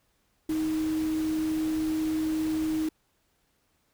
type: tone in noise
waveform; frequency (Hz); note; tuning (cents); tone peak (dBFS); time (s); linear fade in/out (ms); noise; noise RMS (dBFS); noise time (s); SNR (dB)
sine; 314.2; D#4; +17; -25; 0.49-2.89; 5; pink; -42; 0.49-2.89; +14
effects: pink hiss -71 dBFS RMS until 3.93 s